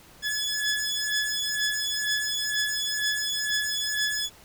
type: beating tone pair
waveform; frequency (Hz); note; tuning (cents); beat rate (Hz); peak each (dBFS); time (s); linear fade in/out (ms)
15% pulse; 1705 / 1707.1; G#6 / G#6; +45 / +47; 2.1; -22; 0.22-4.3; 50
effects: pink hiss -52 dBFS RMS until 4.44 s